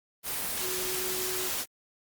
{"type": "tone in noise", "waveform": "sine", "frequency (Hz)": 370, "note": "F#4", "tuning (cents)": 0, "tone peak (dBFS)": -36, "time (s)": [0.6, 1.51], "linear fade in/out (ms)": 50, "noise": "white", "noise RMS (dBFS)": -32, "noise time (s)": [0.23, 1.66], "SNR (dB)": -7, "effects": ["Opus 32 kbps"]}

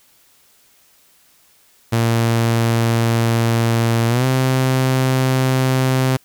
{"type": "tone with pitch glide", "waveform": "sawtooth", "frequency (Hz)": [115.5, 130.4], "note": ["A#2", "C3"], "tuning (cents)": [-16, -5], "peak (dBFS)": -10, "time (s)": [1.92, 6.17], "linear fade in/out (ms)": 10, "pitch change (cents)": 211, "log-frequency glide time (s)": [4.08, 4.25], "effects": ["white hiss -54 dBFS RMS until 6.24 s"]}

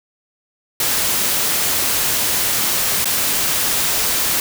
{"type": "noise with dropouts", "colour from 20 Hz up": "white", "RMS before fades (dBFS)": -18, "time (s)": [0.8, 4.4], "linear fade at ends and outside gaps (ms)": 2, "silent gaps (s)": [3.045, 3.055], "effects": []}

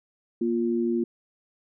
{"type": "tone pair together", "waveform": "sine", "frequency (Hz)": [236.4, 349.2], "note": ["A#3", "F4"], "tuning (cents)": [24, 0], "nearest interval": "perfect fifth", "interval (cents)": 676, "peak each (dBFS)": -25, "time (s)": [0.41, 1.04], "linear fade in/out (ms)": 5, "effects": []}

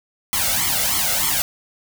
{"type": "noise with flanger", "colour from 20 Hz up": "white", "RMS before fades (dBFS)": -20, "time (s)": [0.33, 1.42], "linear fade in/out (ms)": 0, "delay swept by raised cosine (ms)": [0.92, 1.46], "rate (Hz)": 3.2, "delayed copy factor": 0.9, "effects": []}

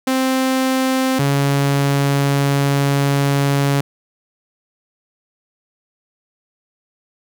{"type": "tone pair in turn", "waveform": "sawtooth", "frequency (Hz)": [261.6, 140.23], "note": ["C4", "C#3"], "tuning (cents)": [0, 20], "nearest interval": "major seventh", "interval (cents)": 1080, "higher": "first", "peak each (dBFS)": [-11, -10], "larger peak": "second", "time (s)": [[0.07, 1.19], [1.19, 3.81]], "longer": "second", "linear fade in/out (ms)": 5, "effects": []}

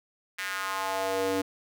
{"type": "tone with high-pass filter sweep", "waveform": "square", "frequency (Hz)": 96, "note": "G2", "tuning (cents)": -36, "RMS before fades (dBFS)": -30, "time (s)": [0.38, 1.42], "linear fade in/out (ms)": 10, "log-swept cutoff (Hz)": [1900, 340], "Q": 2.6, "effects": []}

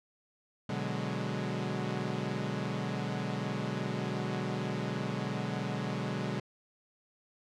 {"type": "chord", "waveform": "sawtooth", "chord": "G# half-diminished seventh", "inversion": "first", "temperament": "equal", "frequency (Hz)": [123.47, 146.83, 185, 207.7], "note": ["B2", "D3", "F#3", "G#3"], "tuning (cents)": [0, 0, 0, 0], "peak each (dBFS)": -34, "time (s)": [0.69, 6.4], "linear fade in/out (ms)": 5, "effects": ["low-pass 5000 Hz 12 dB/octave"]}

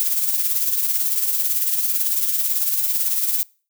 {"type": "noise with tremolo", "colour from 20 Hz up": "violet", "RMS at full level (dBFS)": -18, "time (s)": [0, 3.43], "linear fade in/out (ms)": 0, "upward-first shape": "triangle", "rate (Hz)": 18, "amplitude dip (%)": 55, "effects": ["noise-tail reverb RT60 0.4 s tail -25 dB re dry"]}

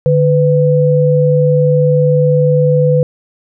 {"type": "tone pair together", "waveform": "sine", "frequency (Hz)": [148.65, 500], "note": ["D3", "B4"], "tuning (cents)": [21, 21], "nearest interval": "octave + major sixth", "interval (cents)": 2100, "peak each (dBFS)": -10, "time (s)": [0.06, 3.03], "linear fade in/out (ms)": 0, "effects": []}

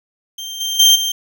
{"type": "tone with level steps", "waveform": "30% pulse", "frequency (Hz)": 3157, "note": "G7", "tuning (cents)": 12, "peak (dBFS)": [-23, -16, -4, -14], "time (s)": [0.38, 1.12], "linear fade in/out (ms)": 5, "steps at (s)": [0.6, 0.79, 0.95], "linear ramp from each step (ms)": 10, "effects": []}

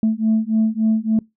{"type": "beating tone pair", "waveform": "sine", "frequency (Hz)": [218.4, 221.9], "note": ["A3", "A3"], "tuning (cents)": [-13, 15], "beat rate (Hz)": 3.5, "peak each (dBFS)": [-17, -17], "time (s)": [0.03, 1.19], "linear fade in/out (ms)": 2, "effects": ["noise-tail reverb RT60 0.2 s tail -25 dB re dry", "tanh soft clip ceiling -10 dBFS"]}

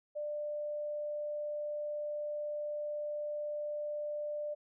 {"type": "tone", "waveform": "sine", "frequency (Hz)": 594, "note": "D5", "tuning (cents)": 20, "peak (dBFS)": -35, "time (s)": [0.15, 4.55], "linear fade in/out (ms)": 20, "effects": []}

